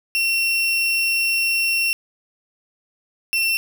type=tone pair in turn; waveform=35% pulse; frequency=2723 / 2704 Hz; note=F7 / E7; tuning=-44 / +43 cents; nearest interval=unison; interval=13 cents; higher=first; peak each=-16 dBFS; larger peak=neither; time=0.15-1.93 / 3.33-3.57 s; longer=first; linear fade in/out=0 ms; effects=none